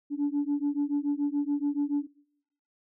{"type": "beating tone pair", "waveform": "sine", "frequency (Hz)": [285, 292], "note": ["C#4", "D4"], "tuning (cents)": [48, -10], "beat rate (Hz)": 7, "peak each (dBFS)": -27, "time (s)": [0.1, 2.07], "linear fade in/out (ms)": 50, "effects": ["noise-tail reverb RT60 0.8 s tail -26 dB re dry", "tanh soft clip ceiling -21 dBFS"]}